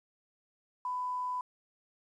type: tone with quantisation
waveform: sine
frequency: 998 Hz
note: B5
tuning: 18 cents sharp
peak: -32 dBFS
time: 0.85-1.41 s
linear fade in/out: 2 ms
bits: 10
effects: resampled to 22050 Hz